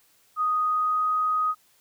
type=tone with pitch glide; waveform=sine; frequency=1244.5 to 1251.7 Hz; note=D#6 to D#6; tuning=0 to +10 cents; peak=-21 dBFS; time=0.36-1.55 s; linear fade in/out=50 ms; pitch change=+10 cents; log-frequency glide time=0.64-1.12 s; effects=white hiss -62 dBFS RMS until 1.8 s